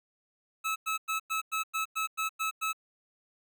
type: tone bursts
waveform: 25% pulse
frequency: 1298 Hz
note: E6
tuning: 27 cents flat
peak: -25 dBFS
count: 10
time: 0.64-2.731 s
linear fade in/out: 20 ms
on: 120 ms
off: 99 ms
effects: none